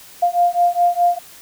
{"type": "beating tone pair", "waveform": "sine", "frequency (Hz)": [698.5, 703.3], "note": ["F5", "F5"], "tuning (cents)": [0, 12], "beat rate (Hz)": 4.8, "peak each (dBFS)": -16, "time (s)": [0.22, 1.19], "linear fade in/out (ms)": 10, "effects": ["white hiss -42 dBFS RMS until 1.41 s"]}